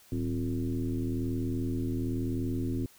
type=tone with frequency modulation; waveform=sine; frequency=183.2 Hz; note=F#3; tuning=17 cents flat; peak=-28 dBFS; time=0.12-2.86 s; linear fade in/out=2 ms; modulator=81 Hz; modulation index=1.9; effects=white hiss -58 dBFS RMS until 2.98 s